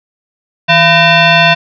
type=tone with frequency modulation; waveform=sine; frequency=1005 Hz; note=B5; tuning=30 cents sharp; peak=-4 dBFS; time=0.68-1.55 s; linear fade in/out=20 ms; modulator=844 Hz; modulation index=3.1; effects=none